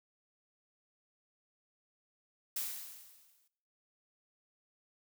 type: noise with exponential decay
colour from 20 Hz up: blue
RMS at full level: -35 dBFS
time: 2.56-3.48 s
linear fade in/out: 5 ms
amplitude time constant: 200 ms
effects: noise-tail reverb RT60 0.7 s tail -19 dB re dry